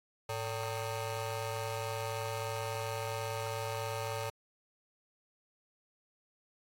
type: ring-modulated tone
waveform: 20% pulse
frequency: 338.4 Hz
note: E4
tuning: 45 cents sharp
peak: -27 dBFS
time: 0.29-4.3 s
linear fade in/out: 5 ms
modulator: 231 Hz
effects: AAC 64 kbps